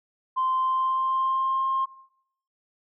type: tone with pitch glide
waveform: sine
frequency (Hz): 1040 to 1063.7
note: C6 to C6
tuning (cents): -11 to +28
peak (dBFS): -21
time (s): 0.36-1.86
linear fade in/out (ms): 20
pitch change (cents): +39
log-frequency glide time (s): 0.56-1.67
effects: noise-tail reverb RT60 0.7 s tail -19 dB re dry + tanh soft clip ceiling -17 dBFS